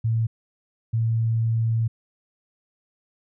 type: tone pair in turn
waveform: sine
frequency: 113.2 / 113.6 Hz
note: A2 / A#2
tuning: +50 / -44 cents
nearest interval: unison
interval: 6 cents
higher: second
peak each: -19 dBFS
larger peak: neither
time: 0.04-0.27 / 0.93-1.88 s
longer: second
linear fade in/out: 10 ms
effects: none